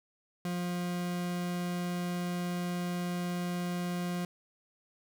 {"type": "tone", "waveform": "40% pulse", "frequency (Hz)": 176.7, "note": "F3", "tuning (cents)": 21, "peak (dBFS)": -31, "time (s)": [0.45, 4.25], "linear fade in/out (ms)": 2, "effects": []}